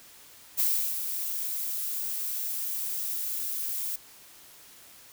violet noise with ADSR envelope, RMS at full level -24 dBFS, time 0.57-3.96 s, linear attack 27 ms, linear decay 340 ms, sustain -8 dB, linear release 6 ms, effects white hiss -52 dBFS RMS until 5.12 s

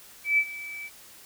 sine tone with ADSR envelope, 2309 Hz, D7, 30 cents flat, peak -17 dBFS, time 0.24-0.9 s, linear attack 140 ms, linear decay 61 ms, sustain -18 dB, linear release 43 ms, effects white hiss -50 dBFS RMS until 1.25 s

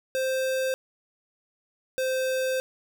square tone pair in turn, 523.3 / 519.7 Hz, C5 / C5, 0 / -12 cents, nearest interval unison, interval 12 cents, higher first, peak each -25 dBFS, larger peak neither, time 0.15-0.74 / 1.98-2.6 s, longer second, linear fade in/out 0 ms, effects none

